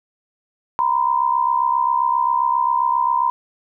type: tone pair together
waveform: sine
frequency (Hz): 948 / 1015.5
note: A#5 / B5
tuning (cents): +29 / +48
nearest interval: minor second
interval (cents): 119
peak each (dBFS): -18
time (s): 0.79-3.3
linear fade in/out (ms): 0
effects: none